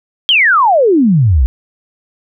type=exponential sweep; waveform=sine; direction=down; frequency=3300 to 56.2 Hz; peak=-6 dBFS; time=0.29-1.46 s; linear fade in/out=0 ms; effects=none